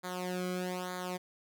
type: tone with flanger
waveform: sawtooth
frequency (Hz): 181.6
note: F#3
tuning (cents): -32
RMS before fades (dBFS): -37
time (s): 0.03-1.18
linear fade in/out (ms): 20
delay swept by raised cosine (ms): 0.36 to 1.12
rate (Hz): 1.1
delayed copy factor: -0.85
effects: none